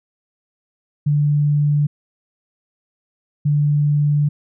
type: tone bursts at uneven times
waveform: sine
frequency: 146.83 Hz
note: D3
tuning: in tune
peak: -13 dBFS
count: 2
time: 1.06-1.87 / 3.45-4.29 s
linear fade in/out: 10 ms
effects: none